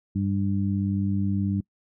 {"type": "harmonic tone", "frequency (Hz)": 98.6, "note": "G2", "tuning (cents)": 11, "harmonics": [1, 2, 3], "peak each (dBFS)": [-26, -25, -32], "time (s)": [0.15, 1.61], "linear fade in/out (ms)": 10, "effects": ["noise-tail reverb RT60 0.1 s tail -25 dB re dry"]}